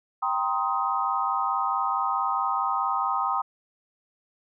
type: chord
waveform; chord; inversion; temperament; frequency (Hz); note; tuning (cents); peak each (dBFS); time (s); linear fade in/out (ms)
sine; C minor seventh; second; just; 784.9 / 941.9 / 1046.5 / 1255.8; G5 / Bb5 / C6 / Eb6; +2 / +18 / 0 / +16; -29 / -30 / -29 / -27; 0.22-3.42; 10
effects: none